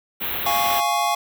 white band-stop noise, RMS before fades -26 dBFS, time 0.2-0.81 s, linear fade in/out 20 ms, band 3900 to 12000 Hz, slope 96 dB/octave
square chord, Db major, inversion first, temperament equal, 698.5 / 830.6 / 1108.7 Hz, F5 / Ab5 / Db6, 0 / 0 / 0 cents, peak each -24 dBFS, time 0.46-1.15 s, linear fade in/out 5 ms
effects none

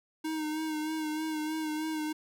square tone with vibrato, 311.1 Hz, D#4, in tune, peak -32 dBFS, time 0.24-2.13 s, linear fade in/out 10 ms, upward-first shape sine, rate 3.2 Hz, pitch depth 33 cents each way, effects none

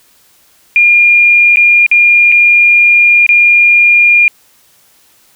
sine tone with dropouts, 2413 Hz, D7, 46 cents sharp, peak -3 dBFS, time 0.76-4.28 s, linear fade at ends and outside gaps 1 ms, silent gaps 1.559-1.57 / 1.864-1.914 / 2.318-2.322 / 3.265-3.29 s, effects white hiss -48 dBFS RMS until 5.35 s

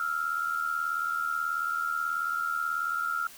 sine tone pair together, 1318.5 / 1396.9 Hz, E6 / F6, 0 / 0 cents, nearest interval minor second, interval 100 cents, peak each -32 / -29 dBFS, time 0-3.27 s, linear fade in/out 2 ms, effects white hiss -49 dBFS RMS until 3.37 s

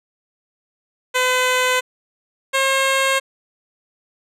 10% pulse tone pair in turn, 507 / 537.1 Hz, B4 / C5, +45 / +45 cents, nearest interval minor second, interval 100 cents, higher second, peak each -7 dBFS, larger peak neither, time 1.14-1.81 / 2.53-3.2 s, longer neither, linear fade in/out 20 ms, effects low-pass 11000 Hz 12 dB/octave

